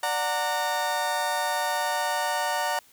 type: chord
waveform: 30% pulse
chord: D augmented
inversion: none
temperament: just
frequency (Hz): 587.3 / 734.2 / 917.7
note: D5 / F#5 / A#5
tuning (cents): 0 / -14 / -27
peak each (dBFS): -29 / -27 / -25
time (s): 0.03-2.79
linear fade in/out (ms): 2
effects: white hiss -57 dBFS RMS until 2.92 s